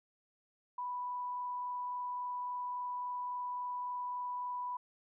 sine tone with frequency modulation, 987.8 Hz, B5, in tune, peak -36 dBFS, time 0.78-4.77 s, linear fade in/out 5 ms, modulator 23.6 Hz, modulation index 0.24, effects none

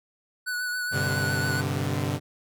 square tone with vibrato, 1480 Hz, F#6, in tune, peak -28 dBFS, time 0.46-1.62 s, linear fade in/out 20 ms, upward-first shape triangle, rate 7.2 Hz, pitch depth 28 cents each way
sawtooth chord, G suspended fourth, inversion none, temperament equal with one note detuned, 98 / 128.19 / 146.83 Hz, G2 / C3 / D3, 0 / -35 / 0 cents, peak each -26 dBFS, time 0.91-2.2 s, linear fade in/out 50 ms
effects none

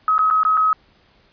sine tone with dropouts, 1274 Hz, D#6, 41 cents sharp, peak -13 dBFS, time 0.08-0.73 s, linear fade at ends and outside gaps 1 ms, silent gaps 0.181-0.191 / 0.302-0.309 / 0.433-0.45 / 0.571-0.575 s, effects pink hiss -56 dBFS RMS until 1.32 s + resampled to 11025 Hz

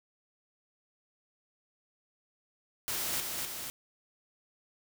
white noise with echo, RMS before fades -34 dBFS, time 2.88-3.2 s, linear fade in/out 0 ms, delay 250 ms, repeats 2, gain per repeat -3 dB, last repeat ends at 3.7 s, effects none

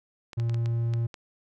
clicks, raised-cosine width 0.2 ms, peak -24 dBFS, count 7, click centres 0.332 / 0.399 / 0.496 / 0.544 / 0.659 / 0.937 / 1.142 s
triangle tone, 116.54 Hz, A#2, in tune, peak -22 dBFS, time 0.37-1.07 s, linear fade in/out 10 ms
effects none

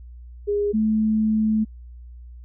sine tone pair in turn, 410 / 217.2 Hz, G#4 / A3, -22 / -22 cents, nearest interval major seventh, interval 1100 cents, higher first, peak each -19 / -17 dBFS, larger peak second, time 0.47-0.73 / 0.73-1.65 s, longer second, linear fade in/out 20 ms, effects added 60 Hz sine -38 dBFS peak until 2.44 s

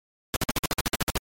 pink noise bursts, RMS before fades -24 dBFS, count 12, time 0.34-1.176 s, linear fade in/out 0 ms, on 22 ms, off 52 ms, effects MP3 64 kbps

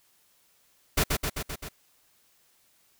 pink noise with echo, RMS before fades -23 dBFS, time 0.97-1.04 s, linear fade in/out 10 ms, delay 130 ms, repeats 5, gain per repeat -3 dB, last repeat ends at 1.69 s, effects white hiss -65 dBFS RMS until 2.99 s

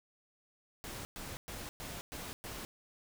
pink noise bursts, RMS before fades -44 dBFS, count 6, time 0.84-2.65 s, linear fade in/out 0 ms, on 210 ms, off 110 ms, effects none

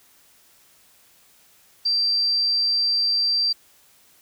sine tone, 4699 Hz, D8, in tune, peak -18 dBFS, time 1.85-3.53 s, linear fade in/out 10 ms, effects white hiss -56 dBFS RMS until 4.21 s

